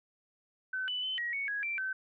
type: tone with pitch steps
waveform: sine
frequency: 1521 / 2986 / 3050 / 1902 / 2222 / 1660 / 2349 / 1536 Hz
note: F#6 / F#7 / G7 / A#6 / C#7 / G#6 / D7 / G6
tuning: +47 / +15 / -48 / +34 / +4 / -1 / 0 / -36 cents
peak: -32 dBFS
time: 0.73-1.93 s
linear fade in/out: 5 ms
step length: 150 ms
effects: none